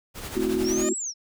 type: noise with tremolo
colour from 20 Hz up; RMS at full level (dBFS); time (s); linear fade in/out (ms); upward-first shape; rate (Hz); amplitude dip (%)
pink; -33; 0.14-0.88; 50; triangle; 11; 60
type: chord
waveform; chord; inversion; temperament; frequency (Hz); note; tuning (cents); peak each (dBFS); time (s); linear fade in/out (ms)
sine; F# half-diminished seventh; first; equal; 220 / 261.6 / 329.6 / 370; A3 / C4 / E4 / F#4; 0 / 0 / 0 / 0; -30 / -30 / -28 / -25; 0.35-0.94; 20
type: tone with exponential growth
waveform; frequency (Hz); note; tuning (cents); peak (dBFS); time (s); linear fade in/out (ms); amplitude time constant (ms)
sawtooth; 611; D#5; -32; -24; 0.51-0.89; 2; 82
type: linear two-way sweep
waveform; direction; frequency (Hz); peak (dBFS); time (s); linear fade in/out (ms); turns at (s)
sine; up then down; 5200 to 7902 to 5200; -28; 0.63-1.14; 50; 0.97
effects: none